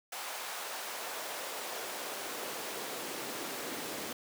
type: noise with high-pass filter sweep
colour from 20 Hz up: pink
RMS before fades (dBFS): -40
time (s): 0.12-4.13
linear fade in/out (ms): 5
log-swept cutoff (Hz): 810 to 260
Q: 1.2
effects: none